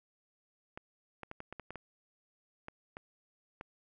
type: clicks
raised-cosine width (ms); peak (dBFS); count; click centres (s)
0.5; -28; 11; 0.775 / 1.233 / 1.314 / 1.404 / 1.526 / 1.597 / 1.706 / 1.757 / 2.684 / 2.969 / 3.611
effects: none